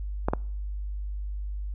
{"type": "clicks", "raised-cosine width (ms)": 1, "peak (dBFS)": -10, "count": 2, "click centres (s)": [0.285, 0.335], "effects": ["noise-tail reverb RT60 0.6 s tail -26 dB re dry", "added 50 Hz sine -30 dBFS peak until 1.74 s"]}